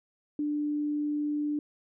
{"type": "tone", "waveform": "sine", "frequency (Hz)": 295.9, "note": "D4", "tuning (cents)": 13, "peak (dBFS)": -27, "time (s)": [0.39, 1.59], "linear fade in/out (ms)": 2, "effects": []}